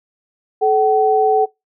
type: tone pair together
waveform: sine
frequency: 432.5 / 760 Hz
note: A4 / F#5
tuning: -30 / +46 cents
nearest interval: minor seventh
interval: 976 cents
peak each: -14 dBFS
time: 0.61-1.46 s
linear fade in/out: 20 ms
effects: noise-tail reverb RT60 0.2 s tail -23 dB re dry